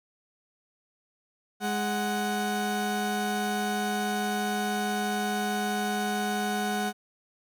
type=tone pair together; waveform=30% pulse; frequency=207.7 / 740 Hz; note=G#3 / F#5; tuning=0 / 0 cents; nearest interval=octave + minor seventh; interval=2200 cents; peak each=-27 dBFS; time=1.6-6.93 s; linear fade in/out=50 ms; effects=none